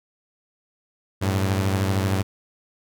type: beating tone pair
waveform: sawtooth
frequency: 95.8 / 108.8 Hz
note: G2 / A2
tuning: -39 / -19 cents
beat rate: 13 Hz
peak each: -17 / -23 dBFS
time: 1.21-2.23 s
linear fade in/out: 20 ms
effects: none